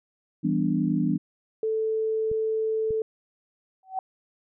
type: chord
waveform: sine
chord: E minor seventh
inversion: none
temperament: equal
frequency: 164.81 / 196 / 246.9 / 293.7 Hz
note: E3 / G3 / B3 / D4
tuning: 0 / 0 / 0 / 0 cents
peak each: -27 dBFS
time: 0.43-1.18 s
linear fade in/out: 20 ms
type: tone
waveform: sine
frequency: 440 Hz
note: A4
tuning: in tune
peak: -23 dBFS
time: 1.63-3.02 s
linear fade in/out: 2 ms
type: clicks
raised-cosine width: 5 ms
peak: -26 dBFS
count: 2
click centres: 2.315 / 2.907 s
type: tone with exponential growth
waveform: sine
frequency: 759 Hz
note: F#5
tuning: 44 cents sharp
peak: -22 dBFS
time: 3.83-3.99 s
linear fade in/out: 2 ms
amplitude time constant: 34 ms
effects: none